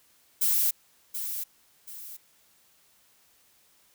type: noise with echo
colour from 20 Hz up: violet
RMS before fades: -24 dBFS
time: 0.41-0.71 s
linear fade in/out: 10 ms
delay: 730 ms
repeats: 2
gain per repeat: -9 dB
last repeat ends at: 2.17 s
effects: white hiss -63 dBFS RMS until 3.94 s